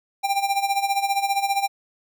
square tone with tremolo, 793 Hz, G5, 20 cents sharp, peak -18 dBFS, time 0.23-1.68 s, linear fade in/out 20 ms, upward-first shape sine, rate 15 Hz, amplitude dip 75%, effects none

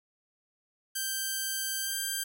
5% pulse tone with pitch glide, 1568 to 1581.6 Hz, G6 to G6, 0 to +15 cents, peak -20 dBFS, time 0.95-2.24 s, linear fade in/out 10 ms, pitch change +15 cents, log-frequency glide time 1.79-1.97 s, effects none

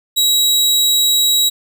sawtooth tone, 3860 Hz, B7, 40 cents flat, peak -8 dBFS, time 0.16-1.5 s, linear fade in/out 20 ms, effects none

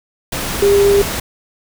sine tone in noise, 401.5 Hz, G4, 41 cents sharp, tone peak -8 dBFS, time 0.62-1.02 s, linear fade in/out 5 ms, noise pink, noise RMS -21 dBFS, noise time 0.32-1.2 s, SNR +10 dB, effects none

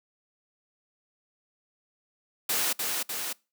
white noise with echo, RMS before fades -27 dBFS, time 2.49-2.73 s, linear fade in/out 5 ms, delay 300 ms, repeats 2, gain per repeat -3 dB, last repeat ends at 3.33 s, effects noise-tail reverb RT60 0.3 s tail -25 dB re dry + high-pass 200 Hz 12 dB/octave

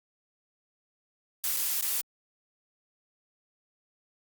blue noise with dropouts, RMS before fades -29 dBFS, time 1.44-2.01 s, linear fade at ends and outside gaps 0 ms, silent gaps 1.565-1.57 / 1.81-1.824 s, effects Opus 48 kbps

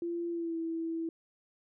sine tone with pitch glide, 341.9 to 328.5 Hz, F4 to E4, -37 to -6 cents, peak -32 dBFS, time 0.02-1.09 s, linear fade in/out 2 ms, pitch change -69 cents, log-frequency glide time 0.3-0.57 s, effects none

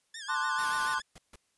15% pulse tone with vibrato, 1716 Hz, A6, 44 cents flat, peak -34 dBFS, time 0.14-1.02 s, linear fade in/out 5 ms, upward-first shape sine, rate 6.9 Hz, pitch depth 130 cents each way
triangle chord, D dominant seventh, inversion second, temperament equal, 880 / 1046.5 / 1174.7 / 1480 Hz, A5 / C6 / D6 / F#6, 0 / 0 / 0 / 0 cents, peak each -35 / -31 / -34 / -30 dBFS, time 0.28-1 s, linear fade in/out 20 ms
white band-stop noise, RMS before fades -40 dBFS, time 0.58-0.95 s, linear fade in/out 10 ms, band 6100 to 8600 Hz, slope 96 dB/octave
pink noise bursts, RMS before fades -50 dBFS, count 4, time 0.8-1.358 s, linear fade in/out 2 ms, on 27 ms, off 150 ms
effects white hiss -74 dBFS RMS until 1.57 s + resampled to 24000 Hz

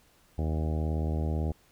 harmonic tone with a mistuned harmonic, 78.2 Hz, D#2, 9 cents sharp, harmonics 1 / 2 / 3 / 4 / 5 / 6 / 7 / 8 / 9 / 10, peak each -28 / -34 / -38 / -40 / -42 / -44 / -45 / -46 / -47 / -48 dBFS, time 0.38-1.52 s, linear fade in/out 5 ms, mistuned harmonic 10, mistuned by +54 cents, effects pink hiss -63 dBFS RMS until 1.71 s

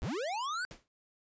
square linear sweep, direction up, 42 to 1550 Hz, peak -34 dBFS, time 0.02-0.65 s, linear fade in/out 0 ms
pink noise with exponential decay, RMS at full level -45 dBFS, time 0.71-0.88 s, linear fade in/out 0 ms, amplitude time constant 35 ms
effects resampled to 16000 Hz

